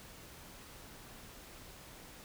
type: silence
effects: pink hiss -53 dBFS RMS until 2.24 s